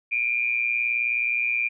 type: tone with amplitude modulation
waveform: sine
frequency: 2401 Hz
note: D7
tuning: 38 cents sharp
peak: -18 dBFS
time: 0.11-1.69 s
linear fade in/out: 20 ms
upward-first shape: sine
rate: 119 Hz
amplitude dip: 75%
effects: none